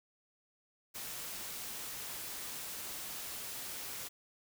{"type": "noise", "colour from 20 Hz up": "white", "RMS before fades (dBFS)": -43, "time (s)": [0.94, 4.09], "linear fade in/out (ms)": 20, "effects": []}